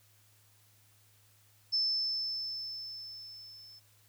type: tone with level ramp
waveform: sine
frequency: 5274 Hz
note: E8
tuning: in tune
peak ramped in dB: -26 to -51 dBFS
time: 1.72-3.8 s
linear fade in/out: 20 ms
effects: added 104 Hz sine -66 dBFS peak until 4.08 s + white hiss -66 dBFS RMS until 4.08 s